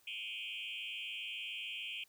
sine tone with frequency modulation, 2794 Hz, F7, in tune, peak -39 dBFS, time 0.07-2.04 s, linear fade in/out 5 ms, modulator 107 Hz, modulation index 4.1, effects tanh soft clip ceiling -36 dBFS + white hiss -69 dBFS RMS until 2.08 s

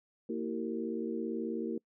harmonic tone with a mistuned harmonic, 76.7 Hz, D#2, 24 cents flat, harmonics 3 / 4 / 5 / 6, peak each -37 / -38 / -39 / -40 dBFS, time 0.29-1.78 s, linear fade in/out 5 ms, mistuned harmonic 4, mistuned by +100 cents, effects noise-tail reverb RT60 0.1 s tail -26 dB re dry

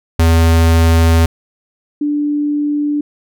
square / sine tone pair in turn, 82.41 / 293.7 Hz, E2 / D4, 0 / 0 cents, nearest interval octave + minor seventh, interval 2200 cents, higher second, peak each -8 / -13 dBFS, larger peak first, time 0.19-1.26 / 2.01-3.01 s, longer first, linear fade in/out 5 ms, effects none

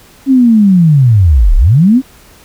sine linear two-way sweep, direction down then up, 275.3 to 30 to 275.3 Hz, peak -3 dBFS, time 0.26-2.02 s, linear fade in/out 50 ms, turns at 1.56 s, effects pink hiss -41 dBFS RMS until 2.44 s

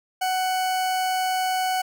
40% pulse tone, 745 Hz, F#5, 12 cents sharp, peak -21 dBFS, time 0.21-1.82 s, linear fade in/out 10 ms, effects none

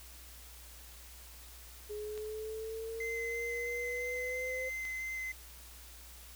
sine exponential sweep, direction up, 417.7 to 518 Hz, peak -38 dBFS, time 1.89-4.7 s, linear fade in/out 20 ms
clicks, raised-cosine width 0.2 ms, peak -32 dBFS, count 2, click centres 2.177 / 4.852 s
triangle tone with vibrato, 2062 Hz, C7, 26 cents flat, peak -35 dBFS, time 3-5.32 s, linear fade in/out 5 ms, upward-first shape square, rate 3 Hz, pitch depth 8 cents each way
effects added 60 Hz sine -53 dBFS peak until 6.35 s + white hiss -54 dBFS RMS until 6.35 s

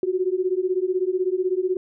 sine beating tone pair, 361.5 / 377.5 Hz, F#4 / F#4, -40 / +35 cents, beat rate 16 Hz, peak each -23 / -23 dBFS, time 0.03-1.77 s, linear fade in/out 2 ms, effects none

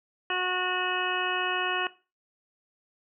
harmonic tone, 365.4 Hz, F#4, 22 cents flat, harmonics 1 / 2 / 3 / 4 / 5 / 7 / 8, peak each -34 / -34 / -34 / -34 / -34 / -34 / -34 dBFS, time 0.3-1.87 s, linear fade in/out 2 ms, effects noise-tail reverb RT60 0.3 s tail -17 dB re dry

